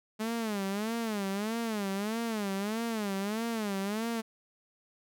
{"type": "tone with vibrato", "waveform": "sawtooth", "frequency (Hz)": 212.2, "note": "G#3", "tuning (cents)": 38, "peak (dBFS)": -27, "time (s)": [0.19, 4.22], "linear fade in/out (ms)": 20, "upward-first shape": "sine", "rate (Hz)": 1.6, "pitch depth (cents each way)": 160, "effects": []}